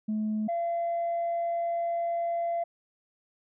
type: tone pair in turn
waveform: sine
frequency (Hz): 214.9 / 682.3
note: A3 / F5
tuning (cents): -41 / -41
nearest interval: octave + minor sixth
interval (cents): 2000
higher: second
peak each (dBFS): -25 / -25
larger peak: neither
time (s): 0.08-0.48 / 0.48-2.64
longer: second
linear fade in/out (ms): 10
effects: tanh soft clip ceiling -24 dBFS